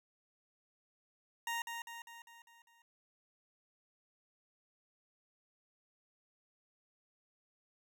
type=tone with echo; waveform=20% pulse; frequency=932.3 Hz; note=A#5; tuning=in tune; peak=-31 dBFS; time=1.47-1.62 s; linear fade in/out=2 ms; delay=200 ms; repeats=6; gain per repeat=-5 dB; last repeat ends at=2.82 s; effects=none